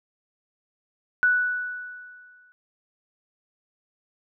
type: tone with exponential decay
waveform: sine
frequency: 1480 Hz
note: F#6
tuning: in tune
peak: -15 dBFS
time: 1.23-2.52 s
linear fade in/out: 0 ms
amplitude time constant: 280 ms
effects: none